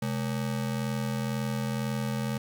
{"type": "ring-modulated tone", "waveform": "square", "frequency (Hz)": 172.2, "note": "F3", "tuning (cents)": -24, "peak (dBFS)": -26, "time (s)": [0.02, 2.38], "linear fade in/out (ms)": 5, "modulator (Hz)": 41, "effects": ["9-bit"]}